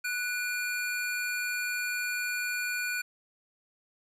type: tone pair together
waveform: square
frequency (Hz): 1480 / 2404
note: F#6 / D7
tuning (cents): 0 / +40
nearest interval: minor sixth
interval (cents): 840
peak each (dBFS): -33 / -34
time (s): 0.04-3.02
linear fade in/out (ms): 10
effects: resampled to 32000 Hz + 10-bit